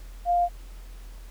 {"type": "tone", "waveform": "sine", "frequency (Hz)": 701, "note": "F5", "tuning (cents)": 6, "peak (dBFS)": -19, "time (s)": [0.25, 0.49], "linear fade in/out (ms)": 50, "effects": ["added 42 Hz sine -39 dBFS peak until 1.3 s", "pink hiss -54 dBFS RMS until 1.3 s"]}